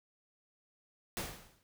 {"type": "noise with exponential decay", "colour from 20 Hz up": "pink", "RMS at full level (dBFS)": -35, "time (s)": [1.17, 1.63], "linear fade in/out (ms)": 0, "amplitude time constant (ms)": 100, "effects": []}